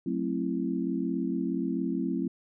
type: chord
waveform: sine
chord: F# half-diminished seventh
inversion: none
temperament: just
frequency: 185 / 222 / 266.4 / 333 Hz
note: F#3 / A3 / C4 / E4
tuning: 0 / +16 / +31 / +18 cents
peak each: -33 / -34 / -31 / -33 dBFS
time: 0.06-2.28 s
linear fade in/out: 5 ms
effects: none